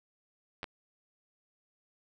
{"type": "clicks", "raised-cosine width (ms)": 0.3, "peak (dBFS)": -22, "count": 2, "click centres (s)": [0.631, 0.642], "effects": []}